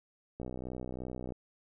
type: click train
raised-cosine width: 2 ms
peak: -27 dBFS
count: 59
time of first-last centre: 0.4-1.322 s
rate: 62.9 Hz
effects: none